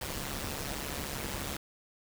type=noise with amplitude modulation; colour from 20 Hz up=pink; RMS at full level=-34 dBFS; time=0.01-1.57 s; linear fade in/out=5 ms; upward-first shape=sine; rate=141 Hz; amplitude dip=75%; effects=none